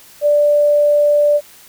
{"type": "tone", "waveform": "sine", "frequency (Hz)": 587.3, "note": "D5", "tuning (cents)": 0, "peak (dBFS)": -9, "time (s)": [0.21, 1.41], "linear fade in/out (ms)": 50, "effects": ["white hiss -43 dBFS RMS until 1.68 s"]}